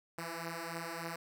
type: beating tone pair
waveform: 5% pulse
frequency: 164.81 / 168.21 Hz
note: E3 / E3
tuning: 0 / +35 cents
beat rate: 3.4 Hz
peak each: -32 / -30 dBFS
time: 0.18-1.16 s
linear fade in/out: 5 ms
effects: none